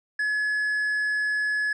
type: tone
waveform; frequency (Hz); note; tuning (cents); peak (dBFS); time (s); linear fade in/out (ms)
triangle; 1700; G#6; +40; -21; 0.19-1.73; 5
effects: resampled to 22050 Hz